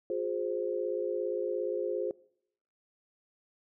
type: chord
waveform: sine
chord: F minor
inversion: none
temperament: equal with one note detuned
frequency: 358 / 415.3 / 523.3 Hz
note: F4 / Ab4 / C5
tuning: +43 / 0 / 0 cents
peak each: -34 dBFS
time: 0.1-2.11 s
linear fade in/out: 2 ms
effects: noise-tail reverb RT60 0.7 s tail -23 dB re dry